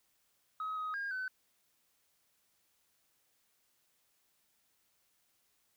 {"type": "tone with pitch steps", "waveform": "sine", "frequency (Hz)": [1271, 1258, 1620, 1516], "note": ["D#6", "D#6", "G#6", "F#6"], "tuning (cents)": [36, 19, -43, 42], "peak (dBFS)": -34, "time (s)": [0.6, 1.28], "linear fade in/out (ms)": 2, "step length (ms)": 170, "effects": ["tanh soft clip ceiling -33 dBFS", "white hiss -75 dBFS RMS until 5.76 s"]}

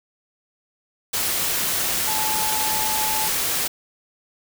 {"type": "tone in noise", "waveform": "sine", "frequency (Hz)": 866, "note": "A5", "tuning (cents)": -28, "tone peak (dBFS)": -26, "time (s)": [2.07, 3.28], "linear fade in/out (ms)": 10, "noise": "white", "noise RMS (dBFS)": -23, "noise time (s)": [1.13, 3.68], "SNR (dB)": -6, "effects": []}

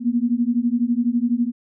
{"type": "beating tone pair", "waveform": "sine", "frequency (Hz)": [233.1, 245.1], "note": ["A#3", "B3"], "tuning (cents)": [0, -13], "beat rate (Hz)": 12, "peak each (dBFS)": -20, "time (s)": [0, 1.52], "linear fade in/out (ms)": 50, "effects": []}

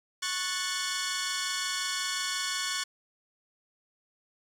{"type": "chord", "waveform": "10% pulse", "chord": "F# minor", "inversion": "second", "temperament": "equal with one note detuned", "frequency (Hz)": [1103.6, 1480, 1760], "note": ["C#6", "F#6", "A6"], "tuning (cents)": [-8, 0, 0], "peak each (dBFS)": -25, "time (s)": [0.22, 2.84], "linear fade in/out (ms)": 10, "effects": ["low-pass 9000 Hz 12 dB/octave", "9-bit"]}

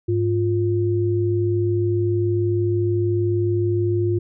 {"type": "tone pair together", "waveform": "sine", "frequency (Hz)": [103.83, 350.4], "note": ["G#2", "F4"], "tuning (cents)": [0, 6], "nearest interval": "octave + major sixth", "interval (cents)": 2106, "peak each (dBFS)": -20, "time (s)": [0.08, 4.19], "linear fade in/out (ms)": 10, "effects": []}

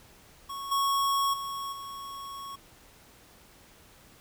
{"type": "tone with level steps", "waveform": "square", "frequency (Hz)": 1105, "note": "C#6", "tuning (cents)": -6, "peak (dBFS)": [-36, -25, -34, -39], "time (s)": [0.49, 2.56], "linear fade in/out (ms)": 10, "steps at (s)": [0.71, 1.33, 1.72], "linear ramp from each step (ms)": 10, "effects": ["pink hiss -56 dBFS RMS until 4.2 s"]}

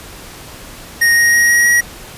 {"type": "tone with pitch steps", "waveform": "square", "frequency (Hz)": [1864.7, 1875.5, 1886.4, 1897.3, 1908.3], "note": ["A#6", "A#6", "A#6", "A#6", "A#6"], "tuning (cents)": [0, 10, 20, 30, 40], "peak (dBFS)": -9, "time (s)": [1.01, 1.81], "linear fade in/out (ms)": 10, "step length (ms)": 160, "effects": ["pink hiss -34 dBFS RMS until 2.17 s", "resampled to 32000 Hz"]}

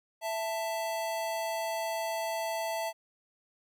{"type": "tone pair together", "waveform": "square", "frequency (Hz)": [662.3, 884], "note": ["E5", "A5"], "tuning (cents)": [8, 8], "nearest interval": "perfect fourth", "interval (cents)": 500, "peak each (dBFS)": [-34, -36], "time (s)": [0.21, 2.93], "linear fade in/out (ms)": 50, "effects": []}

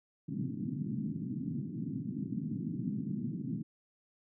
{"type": "band-pass noise", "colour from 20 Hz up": "white", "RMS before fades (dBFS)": -37, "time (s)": [0.28, 3.63], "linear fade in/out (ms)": 10, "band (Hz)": [120, 280], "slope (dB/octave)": 48, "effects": []}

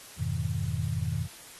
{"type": "chord", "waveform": "sine", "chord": "F half-diminished seventh", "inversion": "none", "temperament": "just", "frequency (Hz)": [87.31, 104.77, 125.72, 157.15], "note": ["F2", "Ab2", "Cb3", "Eb3"], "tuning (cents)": [0, 16, 31, 18], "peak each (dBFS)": -33, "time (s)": [0.17, 1.28], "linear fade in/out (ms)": 50, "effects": ["white hiss -48 dBFS RMS until 1.59 s", "AAC 32 kbps"]}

